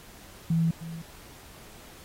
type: tone with echo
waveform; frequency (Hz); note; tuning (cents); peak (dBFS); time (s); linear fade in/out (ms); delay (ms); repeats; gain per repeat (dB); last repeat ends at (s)
sine; 164.8; E3; 0; -21; 0.5-0.71; 5; 310; 1; -14; 1.02
effects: pink hiss -50 dBFS RMS until 2.04 s + AAC 48 kbps

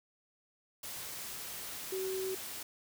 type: tone in noise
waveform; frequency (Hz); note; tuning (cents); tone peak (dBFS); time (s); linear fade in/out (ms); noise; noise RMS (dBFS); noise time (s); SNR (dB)
sine; 378.6; F#4; +40; -34; 1.92-2.35; 5; white; -43; 0.83-2.63; +6
effects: none

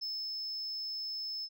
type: tone with ADSR envelope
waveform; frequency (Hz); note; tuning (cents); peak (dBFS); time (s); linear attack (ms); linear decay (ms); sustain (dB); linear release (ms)
sine; 5240; E8; -11; -32; 0.01-1.49; 21; 270; -2; 55
effects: tanh soft clip ceiling -34 dBFS

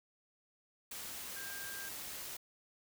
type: tone in noise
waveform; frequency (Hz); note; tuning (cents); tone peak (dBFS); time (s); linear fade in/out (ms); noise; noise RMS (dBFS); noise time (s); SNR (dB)
sine; 1597; G6; +32; -46; 1.36-1.89; 5; white; -45; 0.91-2.37; -4
effects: none

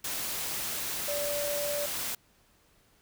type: tone in noise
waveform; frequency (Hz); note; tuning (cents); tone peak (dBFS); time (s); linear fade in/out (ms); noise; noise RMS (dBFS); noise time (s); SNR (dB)
sine; 581; D5; -19; -31; 1.08-1.86; 5; white; -34; 0.04-2.15; 0
effects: pink hiss -65 dBFS RMS until 3.01 s

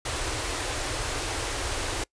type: band-stop noise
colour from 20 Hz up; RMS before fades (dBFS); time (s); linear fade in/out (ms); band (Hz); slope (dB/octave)
pink; -30; 0.05-2.04; 5; 120 to 280; 48
effects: noise-tail reverb RT60 0.1 s tail -24 dB re dry + resampled to 22050 Hz

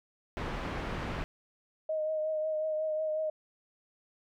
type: low-pass noise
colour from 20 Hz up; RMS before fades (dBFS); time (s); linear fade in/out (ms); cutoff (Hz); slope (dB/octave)
pink; -36; 0.37-1.24; 0; 2200; 12
type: tone with vibrato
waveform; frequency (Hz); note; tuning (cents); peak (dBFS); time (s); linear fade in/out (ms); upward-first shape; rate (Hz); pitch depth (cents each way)
sine; 623; D#5; +2; -29; 1.89-3.3; 5; triangle; 5.5; 28
effects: none

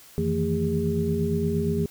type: tone cluster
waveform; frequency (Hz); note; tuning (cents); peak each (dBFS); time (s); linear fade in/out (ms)
sine; 87.4 / 156.5 / 165.1 / 224.2 / 404.9; F2 / D#3 / E3 / A3 / G#4; +2 / +10 / +3 / +33 / -44; -30 / -32 / -27 / -28 / -27; 0.18-1.86; 0
effects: white hiss -50 dBFS RMS until 1.9 s

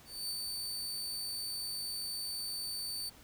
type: tone with ADSR envelope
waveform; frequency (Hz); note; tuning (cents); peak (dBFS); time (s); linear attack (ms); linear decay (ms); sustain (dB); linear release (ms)
sawtooth; 4552; C#8; +45; -32; 0.05-3.1; 240; 58; -2; 15
effects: pink hiss -58 dBFS RMS until 3.23 s

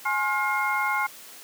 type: tone cluster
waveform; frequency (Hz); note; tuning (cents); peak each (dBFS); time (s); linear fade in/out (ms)
sine; 838 / 1067 / 1418 / 2134; G#5 / C6 / F6 / C7; +15 / +34 / +26 / +34; -28; 0.05-1.07; 10
effects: white hiss -45 dBFS RMS until 1.43 s + high-pass 200 Hz 12 dB/octave

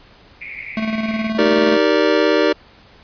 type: band-pass noise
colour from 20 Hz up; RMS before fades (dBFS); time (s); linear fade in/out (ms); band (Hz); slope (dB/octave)
pink; -32; 0.41-1.3; 5; 2100 to 2400; 96
type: tone with tremolo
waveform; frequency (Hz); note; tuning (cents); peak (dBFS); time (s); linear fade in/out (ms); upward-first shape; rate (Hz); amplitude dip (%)
square; 220; A3; 0; -18; 0.77-1.77; 2; square; 19; 45
type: chord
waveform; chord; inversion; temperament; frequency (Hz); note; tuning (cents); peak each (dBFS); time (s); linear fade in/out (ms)
square; Eb major seventh; none; just; 311.1 / 388.9 / 466.7 / 583.4; Eb4 / G4 / Bb4 / D5; 0 / -14 / +2 / -12; -19; 1.38-2.53; 10
effects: pink hiss -47 dBFS RMS until 3.03 s + resampled to 11025 Hz

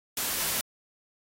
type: noise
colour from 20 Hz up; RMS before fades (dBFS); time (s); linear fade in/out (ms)
white; -29; 0.17-0.61; 2
effects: AAC 48 kbps

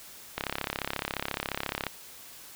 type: click train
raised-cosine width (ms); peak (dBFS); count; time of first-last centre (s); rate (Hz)
0.3; -13; 52; 0.38-1.867; 34.3
effects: white hiss -48 dBFS RMS until 2.55 s

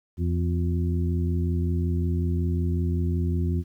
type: harmonic tone with a mistuned harmonic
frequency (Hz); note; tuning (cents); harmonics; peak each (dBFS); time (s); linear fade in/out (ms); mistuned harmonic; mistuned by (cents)
85.4; F2; -38; 1 / 2 / 3 / 4; -23 / -29 / -33 / -35; 0.17-3.64; 50; 4; +58
effects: 10-bit

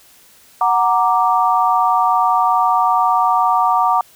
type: chord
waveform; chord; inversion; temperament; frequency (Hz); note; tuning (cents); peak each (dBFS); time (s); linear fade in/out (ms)
sine; Gb augmented; none; equal; 740 / 932.3 / 1174.7; Gb5 / Bb5 / D6; 0 / 0 / 0; -16; 0.61-4.01; 2
effects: white hiss -48 dBFS RMS until 4.15 s

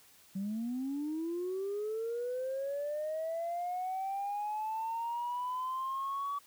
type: linear sweep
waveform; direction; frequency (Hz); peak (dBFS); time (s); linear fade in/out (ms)
sine; up; 188 to 1142; -32; 0.35-6.39; 10
effects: tanh soft clip ceiling -30 dBFS + white hiss -61 dBFS RMS until 6.46 s

